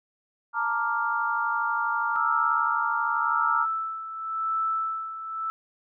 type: chord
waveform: sine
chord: Bb major seventh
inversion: third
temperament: equal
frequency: 880 / 932.3 / 1174.7 / 1396.9 Hz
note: A5 / Bb5 / D6 / F6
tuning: 0 / 0 / 0 / 0 cents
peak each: -33 / -29 / -30 / -27 dBFS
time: 0.53-3.67 s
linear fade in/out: 50 ms
type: tone with tremolo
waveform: sine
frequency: 1318.5 Hz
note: E6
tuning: in tune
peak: -23 dBFS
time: 2.16-5.5 s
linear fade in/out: 0 ms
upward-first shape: sine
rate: 0.91 Hz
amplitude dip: 70%
effects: none